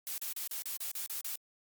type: noise bursts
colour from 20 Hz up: blue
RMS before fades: -38 dBFS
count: 9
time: 0.07-1.356 s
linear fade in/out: 0 ms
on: 110 ms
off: 37 ms
effects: Opus 48 kbps